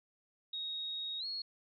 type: tone with pitch glide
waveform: sine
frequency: 3761 to 4320 Hz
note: A#7 to C#8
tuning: +15 to -45 cents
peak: -37 dBFS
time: 0.53-1.42 s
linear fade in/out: 5 ms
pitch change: +240 cents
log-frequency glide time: 1.19-1.25 s
effects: none